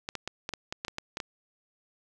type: clicks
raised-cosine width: 0.2 ms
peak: -16 dBFS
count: 11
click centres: 0.089 / 0.153 / 0.276 / 0.491 / 0.537 / 0.725 / 0.849 / 0.882 / 0.984 / 1.171 / 1.202 s
effects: none